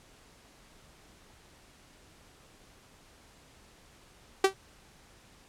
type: tone with exponential decay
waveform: sawtooth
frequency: 386 Hz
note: G4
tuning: 27 cents flat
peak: -13 dBFS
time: 4.44-4.54 s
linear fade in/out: 5 ms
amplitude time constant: 21 ms
effects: pink hiss -58 dBFS RMS until 5.48 s + low-pass 10000 Hz 12 dB/octave